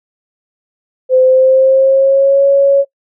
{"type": "tone with pitch glide", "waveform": "sine", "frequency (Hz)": [515, 555.2], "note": ["C5", "C#5"], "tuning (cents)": [-28, 3], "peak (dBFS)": -5, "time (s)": [1.09, 2.85], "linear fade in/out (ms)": 50, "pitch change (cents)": 131, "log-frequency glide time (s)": [1.22, 2.45], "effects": ["noise-tail reverb RT60 0.1 s tail -21 dB re dry"]}